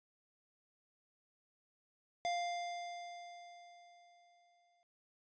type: tone with exponential decay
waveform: square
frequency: 698.5 Hz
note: F5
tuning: in tune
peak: -34 dBFS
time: 2.25-4.83 s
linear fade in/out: 0 ms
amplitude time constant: 560 ms
effects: resampled to 16000 Hz